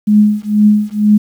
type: tone with tremolo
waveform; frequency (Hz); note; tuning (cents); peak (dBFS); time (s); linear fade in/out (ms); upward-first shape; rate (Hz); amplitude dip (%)
sine; 210; G#3; +19; -3; 0.07-1.18; 10; triangle; 2.1; 100
effects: 7-bit